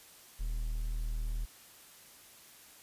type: tone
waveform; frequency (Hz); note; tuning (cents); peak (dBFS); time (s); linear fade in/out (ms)
triangle; 38.99; D#1; +4; -30; 0.39-1.46; 20
effects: white hiss -56 dBFS RMS until 2.82 s + resampled to 32000 Hz